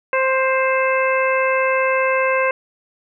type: harmonic tone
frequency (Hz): 525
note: C5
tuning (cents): +6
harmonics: 1 / 2 / 3 / 4 / 5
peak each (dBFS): -18 / -21 / -23 / -24 / -25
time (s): 0.13-2.51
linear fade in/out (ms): 2
effects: none